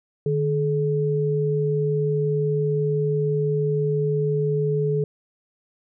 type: tone pair together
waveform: sine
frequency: 150.93 / 426.9 Hz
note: D3 / G#4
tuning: +48 / +48 cents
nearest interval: octave + tritone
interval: 1800 cents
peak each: -22 dBFS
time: 0.26-5.04 s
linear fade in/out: 2 ms
effects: none